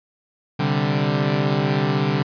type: chord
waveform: sawtooth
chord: C suspended second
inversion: none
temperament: equal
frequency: 130.81 / 146.83 / 196 Hz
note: C3 / D3 / G3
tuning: 0 / 0 / 0 cents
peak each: -20 / -17 / -20 dBFS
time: 0.59-2.23 s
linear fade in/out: 10 ms
effects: resampled to 11025 Hz